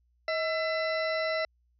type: harmonic tone with a mistuned harmonic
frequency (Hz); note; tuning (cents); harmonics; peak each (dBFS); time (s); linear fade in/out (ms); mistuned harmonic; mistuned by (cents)
670; E5; +28; 1 / 2 / 3 / 4 / 6 / 7 / 8; -29 / -37 / -33 / -44 / -41 / -51 / -43; 0.28-1.45; 2; 1; -91
effects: added 60 Hz sine -66 dBFS peak until 1.79 s